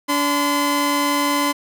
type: tone pair together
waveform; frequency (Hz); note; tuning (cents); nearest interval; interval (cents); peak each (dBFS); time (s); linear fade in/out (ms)
sawtooth; 287.4 / 1024; D4 / C6; -37 / -38; octave + minor seventh; 2199; -16; 0.08-1.53; 20
effects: none